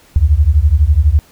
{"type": "beating tone pair", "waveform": "sine", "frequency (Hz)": [68.7, 80.7], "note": ["C#2", "E2"], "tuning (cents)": [-15, -36], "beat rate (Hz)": 12, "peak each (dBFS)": -10, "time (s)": [0.16, 1.19], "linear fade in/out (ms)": 0, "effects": ["pink hiss -47 dBFS RMS until 1.31 s"]}